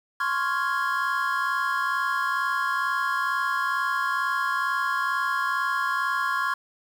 triangle chord, Db major seventh, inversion third, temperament equal, 1046.5 / 1108.7 / 1396.9 / 1661.2 Hz, C6 / Db6 / F6 / Ab6, 0 / 0 / 0 / 0 cents, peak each -27 dBFS, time 0.2-6.54 s, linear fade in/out 5 ms, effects 8-bit

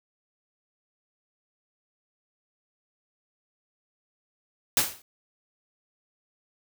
white noise with exponential decay, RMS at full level -18 dBFS, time 4.77-5.02 s, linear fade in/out 2 ms, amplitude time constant 54 ms, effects none

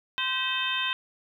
harmonic tone with a mistuned harmonic, 518 Hz, C5, 17 cents flat, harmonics 2 / 3 / 4 / 5 / 6 / 7, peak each -34 / -33 / -38 / -31 / -31 / -33 dBFS, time 0.18-0.93 s, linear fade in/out 0 ms, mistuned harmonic 4, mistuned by -120 cents, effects 10-bit

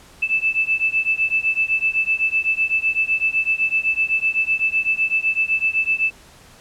sine beating tone pair, 2630 / 2637.9 Hz, E7 / E7, -5 / +1 cents, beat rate 7.9 Hz, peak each -20 dBFS, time 0.22-6.11 s, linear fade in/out 10 ms, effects pink hiss -47 dBFS RMS until 6.6 s + low-pass 11000 Hz 12 dB/octave

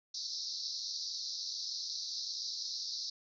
pink band-pass noise, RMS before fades -40 dBFS, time 0.14-3.1 s, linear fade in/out 5 ms, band 4000 to 5800 Hz, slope 96 dB/octave, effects none

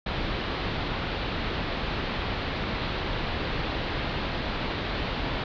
pink low-pass noise, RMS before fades -30 dBFS, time 0.06-5.44 s, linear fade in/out 5 ms, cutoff 4300 Hz, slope 48 dB/octave, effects none

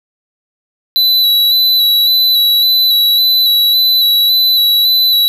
square tone with vibrato, 3959 Hz, B7, 3 cents sharp, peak -8 dBFS, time 0.96-5.28 s, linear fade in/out 0 ms, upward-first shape square, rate 1.8 Hz, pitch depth 20 cents each way, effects none

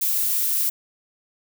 violet noise, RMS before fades -22 dBFS, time 0.01-0.7 s, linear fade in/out 10 ms, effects none

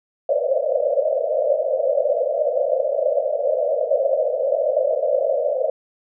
pink band-pass noise, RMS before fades -20 dBFS, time 0.29-5.7 s, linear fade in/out 5 ms, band 510 to 640 Hz, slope 96 dB/octave, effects none

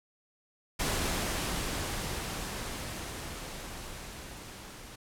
pink noise with level ramp, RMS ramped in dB -30 to -47 dBFS, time 0.79-4.96 s, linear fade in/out 10 ms, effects low-pass 12000 Hz 12 dB/octave

